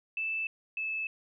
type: tone pair in turn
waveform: sine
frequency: 2637 / 2614 Hz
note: E7 / E7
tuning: 0 / -15 cents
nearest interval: unison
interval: 15 cents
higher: first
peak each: -30 / -31 dBFS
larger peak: first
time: 0.17-0.47 / 0.77-1.07 s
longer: neither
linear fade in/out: 2 ms
effects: none